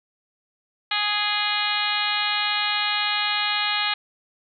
harmonic tone with a mistuned harmonic, 416.2 Hz, G#4, 4 cents sharp, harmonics 2 / 3 / 4 / 5 / 6 / 7 / 8 / 9 / 10, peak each -30 / -30 / -30 / -30 / -30 / -30 / -30 / -30 / -30 dBFS, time 0.91-3.94 s, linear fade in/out 5 ms, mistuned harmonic 6, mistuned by -24 cents, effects none

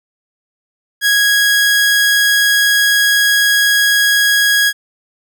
sawtooth tone, 1654 Hz, G#6, 8 cents flat, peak -6 dBFS, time 1.01-4.73 s, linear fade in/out 50 ms, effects none

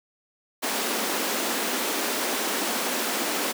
pink high-pass noise, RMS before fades -27 dBFS, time 0.62-3.53 s, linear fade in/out 20 ms, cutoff 220 Hz, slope 48 dB/octave, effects none

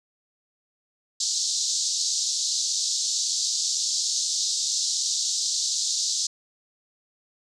white band-pass noise, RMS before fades -26 dBFS, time 1.2-6.27 s, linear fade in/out 5 ms, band 3900 to 7300 Hz, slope 48 dB/octave, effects none

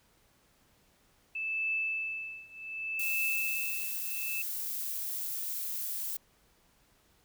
sine tone with tremolo, 2630 Hz, E7, 5 cents flat, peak -28 dBFS, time 1.35-4.42 s, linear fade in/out 5 ms, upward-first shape triangle, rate 0.66 Hz, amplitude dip 95%
violet noise, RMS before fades -36 dBFS, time 2.99-6.17 s, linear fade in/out 5 ms
effects pink hiss -67 dBFS RMS until 7.24 s

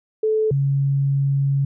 sine tone pair in turn, 435.1 / 138.68 Hz, A4 / C#3, -19 / +1 cents, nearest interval octave + minor sixth, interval 1980 cents, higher first, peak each -16 dBFS, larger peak neither, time 0.23-0.51 / 0.51-1.65 s, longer second, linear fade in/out 5 ms, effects none

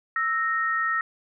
sine tone pair together, 1316 / 1858.3 Hz, E6 / A#6, -3 / -6 cents, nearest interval tritone, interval 597 cents, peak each -25 dBFS, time 0.16-1.01 s, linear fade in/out 2 ms, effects none

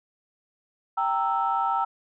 sine chord, E diminished, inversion first, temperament equal with one note detuned, 784 / 923.8 / 1318.5 Hz, G5 / Bb5 / E6, 0 / -16 / 0 cents, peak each -26 dBFS, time 0.97-1.85 s, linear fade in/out 10 ms, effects tanh soft clip ceiling -13 dBFS

